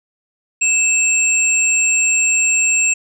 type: tone pair together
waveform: sine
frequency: 2637 / 7459 Hz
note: E7 / A#8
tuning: 0 / 0 cents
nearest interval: octave + tritone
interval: 1800 cents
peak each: -15 dBFS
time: 0.61-2.94 s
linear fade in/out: 10 ms
effects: none